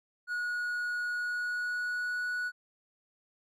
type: tone with pitch glide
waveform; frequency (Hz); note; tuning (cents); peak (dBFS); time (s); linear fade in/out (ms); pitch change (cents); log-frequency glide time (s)
triangle; 1454 to 1470; F#6 to F#6; -31 to -12; -29; 0.27-2.52; 50; +19; 1.11-2.28
effects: none